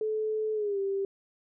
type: tone with pitch glide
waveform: sine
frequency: 433.1 to 392.6 Hz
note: A4 to G4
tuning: -27 to +3 cents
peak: -27 dBFS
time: 0.01-1.05 s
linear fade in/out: 2 ms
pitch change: -170 cents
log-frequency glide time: 0.54-0.79 s
effects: none